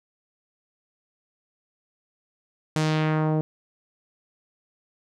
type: tone with low-pass filter sweep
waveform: sawtooth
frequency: 155.7 Hz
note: D#3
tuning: 2 cents sharp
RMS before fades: -23 dBFS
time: 2.76-3.41 s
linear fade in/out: 0 ms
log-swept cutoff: 8500 to 540 Hz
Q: 1.2
effects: none